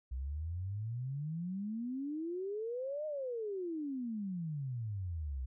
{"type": "exponential two-way sweep", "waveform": "sine", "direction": "up then down", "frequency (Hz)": [61.74, 622.3, 61.74], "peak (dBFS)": -36, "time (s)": [0.11, 5.46], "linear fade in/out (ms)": 10, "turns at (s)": 3.06, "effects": []}